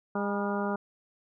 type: harmonic tone with a mistuned harmonic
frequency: 202.7 Hz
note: G#3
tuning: 42 cents flat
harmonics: 1 / 2 / 3 / 4 / 5 / 6 / 7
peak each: -31 / -34 / -36 / -37 / -38 / -39 / -39 dBFS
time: 0.15-0.76 s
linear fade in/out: 5 ms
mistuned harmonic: 5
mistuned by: -65 cents
effects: none